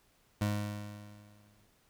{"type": "tone with exponential decay", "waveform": "25% pulse", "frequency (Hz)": 103.83, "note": "G#2", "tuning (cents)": 0, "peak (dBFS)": -24, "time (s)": [0.41, 1.66], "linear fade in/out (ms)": 5, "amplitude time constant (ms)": 270, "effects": ["pink hiss -69 dBFS RMS until 1.89 s"]}